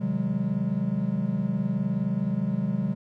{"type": "chord", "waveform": "triangle", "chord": "Ab dominant seventh", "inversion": "first", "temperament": "equal with one note detuned", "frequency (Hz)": [130.81, 155.56, 185, 204.3], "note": ["C3", "Eb3", "Gb3", "Ab3"], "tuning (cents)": [0, 0, 0, -28], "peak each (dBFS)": [-30, -31, -26, -26], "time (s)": [0, 2.95], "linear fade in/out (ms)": 20, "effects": []}